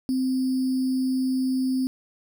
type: tone with sample-and-hold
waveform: sine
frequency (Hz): 259.6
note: C4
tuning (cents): -13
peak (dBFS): -21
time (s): 0.09-1.87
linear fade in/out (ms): 0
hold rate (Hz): 4900
effects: none